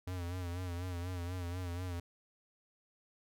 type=tone with vibrato; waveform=square; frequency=89 Hz; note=F2; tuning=33 cents sharp; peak=-38 dBFS; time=0.07-2 s; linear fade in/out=5 ms; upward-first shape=sine; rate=4.1 Hz; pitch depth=63 cents each way; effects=none